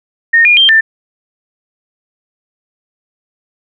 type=tone with pitch steps; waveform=sine; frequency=1842 / 2427 / 3165 / 1783 Hz; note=A#6 / D#7 / G7 / A6; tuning=-21 / -44 / +16 / +22 cents; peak=-4 dBFS; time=0.33-0.81 s; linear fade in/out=10 ms; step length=120 ms; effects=none